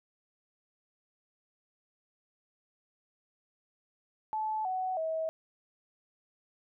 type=tone with pitch steps; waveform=sine; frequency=867 / 746.1 / 642.1 Hz; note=A5 / F#5 / E5; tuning=-26 / +14 / -46 cents; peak=-30 dBFS; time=4.33-5.29 s; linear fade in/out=0 ms; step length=320 ms; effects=none